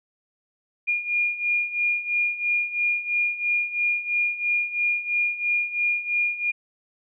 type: beating tone pair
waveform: sine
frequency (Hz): 2421 / 2424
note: D#7 / D#7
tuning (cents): -48 / -46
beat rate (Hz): 3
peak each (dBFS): -27 / -23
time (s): 0.87-6.52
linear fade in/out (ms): 20
effects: none